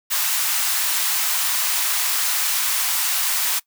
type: high-pass noise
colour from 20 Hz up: white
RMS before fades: -21 dBFS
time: 0.1-3.6 s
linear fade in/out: 20 ms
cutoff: 810 Hz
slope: 24 dB/octave
effects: noise-tail reverb RT60 0.1 s tail -21 dB re dry